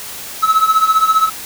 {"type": "tone with tremolo", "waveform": "triangle", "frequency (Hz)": 1296, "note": "E6", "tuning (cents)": -30, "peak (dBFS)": -4, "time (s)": [0.42, 1.3], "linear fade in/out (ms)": 20, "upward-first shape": "triangle", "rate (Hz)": 15, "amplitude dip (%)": 85, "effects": ["white hiss -29 dBFS RMS until 1.45 s"]}